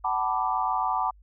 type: chord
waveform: sine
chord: B minor seventh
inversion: second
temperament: equal with one note detuned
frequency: 753.4 / 880 / 987.8 / 1174.7 Hz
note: F#5 / A5 / B5 / D6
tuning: +31 / 0 / 0 / 0 cents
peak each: -29 dBFS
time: 0.04-1.11 s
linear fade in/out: 10 ms
effects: added 50 Hz sine -51 dBFS peak until 1.22 s